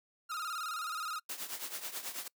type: tone with vibrato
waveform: 45% pulse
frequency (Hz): 1318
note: E6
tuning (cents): -1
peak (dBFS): -36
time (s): 0.29-1.2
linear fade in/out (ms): 20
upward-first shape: square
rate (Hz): 19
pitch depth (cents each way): 82
type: noise with tremolo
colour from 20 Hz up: white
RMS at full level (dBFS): -38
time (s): 1.29-2.28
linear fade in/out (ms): 5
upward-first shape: triangle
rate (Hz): 9.2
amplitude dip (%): 80
effects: noise-tail reverb RT60 0.1 s tail -25 dB re dry + high-pass 300 Hz 12 dB/octave